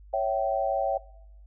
sine chord, C# diminished, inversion none, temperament equal with one note detuned, 554.4 / 659.3 / 771.4 Hz, C#5 / E5 / G5, 0 / 0 / -28 cents, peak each -28 dBFS, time 0.13-0.98 s, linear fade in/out 10 ms, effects noise-tail reverb RT60 0.8 s tail -21 dB re dry + added 50 Hz sine -47 dBFS peak until 1.46 s

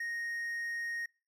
triangle tone, 1864.7 Hz, A#6, in tune, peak -33 dBFS, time 0-1.06 s, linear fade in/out 5 ms, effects noise-tail reverb RT60 0.4 s tail -26 dB re dry

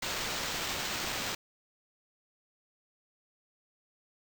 violet noise with sample-and-hold, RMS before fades -35 dBFS, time 0.02-1.35 s, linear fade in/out 5 ms, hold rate 11025 Hz, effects none

